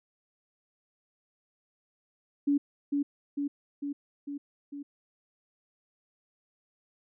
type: tone with echo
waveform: sine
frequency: 285.3 Hz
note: C#4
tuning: 50 cents sharp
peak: -22 dBFS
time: 2.47-2.58 s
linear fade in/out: 10 ms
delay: 450 ms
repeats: 5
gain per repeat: -3 dB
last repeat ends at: 4.83 s
effects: none